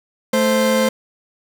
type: tone pair together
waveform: 40% pulse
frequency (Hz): 219.7 / 522.5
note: A3 / C5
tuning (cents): -2 / -2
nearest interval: octave + minor third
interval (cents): 1500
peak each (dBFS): -17 / -15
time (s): 0.33-0.89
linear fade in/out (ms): 5
effects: none